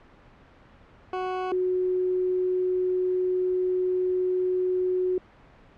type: tone pair in turn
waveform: 20% pulse / sine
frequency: 370 / 367 Hz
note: F#4 / F#4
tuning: 0 / -14 cents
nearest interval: unison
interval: 14 cents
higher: first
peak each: -22 dBFS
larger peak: neither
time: 1.13-1.52 / 1.52-5.18 s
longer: second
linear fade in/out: 2 ms
effects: pink hiss -53 dBFS RMS until 5.77 s + low-pass 2000 Hz 12 dB/octave